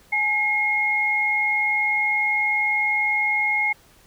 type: tone pair together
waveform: sine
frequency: 840 / 2150 Hz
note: G#5 / C7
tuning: +19 / +47 cents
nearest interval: octave + major third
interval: 1628 cents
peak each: -27 / -19 dBFS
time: 0.12-3.73 s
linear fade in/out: 10 ms
effects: pink hiss -54 dBFS RMS until 4.06 s